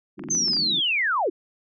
pink band-pass noise, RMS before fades -35 dBFS, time 0.17-0.81 s, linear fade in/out 20 ms, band 150 to 370 Hz, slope 96 dB/octave
clicks, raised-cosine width 0.5 ms, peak -26 dBFS, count 7, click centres 0.194 / 0.238 / 0.287 / 0.351 / 0.482 / 0.534 / 0.568 s
sine linear sweep, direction down, 6370 to 293.7 Hz, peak -20 dBFS, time 0.3-1.3 s, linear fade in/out 10 ms
effects none

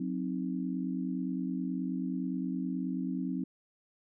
sine chord, C diminished, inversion second, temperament equal with one note detuned, 183.51 / 261.6 / 311.1 Hz, Gb3 / C4 / Eb4, -14 / 0 / 0 cents, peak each -35 / -34 / -39 dBFS, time 0-3.44 s, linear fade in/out 5 ms, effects none

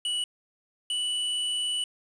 square tone pair in turn, 2944 / 2961 Hz, F#7 / F#7, -9 / +1 cents, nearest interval unison, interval 10 cents, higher second, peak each -27 dBFS, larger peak neither, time 0.05-0.24 / 0.9-1.84 s, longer second, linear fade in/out 2 ms, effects resampled to 22050 Hz + 9-bit

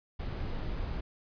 brown noise, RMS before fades -35 dBFS, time 0.19-1.01 s, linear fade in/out 10 ms, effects resampled to 11025 Hz

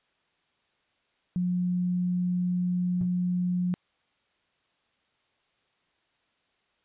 sine tone, 179.1 Hz, F3, 44 cents sharp, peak -24 dBFS, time 1.36-3.74 s, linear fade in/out 0 ms
triangle tone with exponential decay, 123.47 Hz, B2, in tune, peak -26 dBFS, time 3.01-3.13 s, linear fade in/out 0 ms, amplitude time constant 25 ms
effects white hiss -71 dBFS RMS until 6.84 s + resampled to 8000 Hz

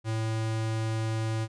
square tone, 111.2 Hz, A2, 19 cents sharp, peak -28 dBFS, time 0.04-1.48 s, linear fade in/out 50 ms, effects resampled to 22050 Hz

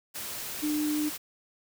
sine tone in noise, 300.9 Hz, D4, 42 cents sharp, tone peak -26 dBFS, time 0.62-1.1 s, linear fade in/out 20 ms, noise white, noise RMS -37 dBFS, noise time 0.14-1.18 s, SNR +8 dB, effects none

